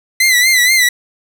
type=tone with vibrato; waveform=sawtooth; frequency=2026 Hz; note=B6; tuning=44 cents sharp; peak=-5 dBFS; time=0.2-0.89 s; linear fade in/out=5 ms; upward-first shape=sine; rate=4.2 Hz; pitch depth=77 cents each way; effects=none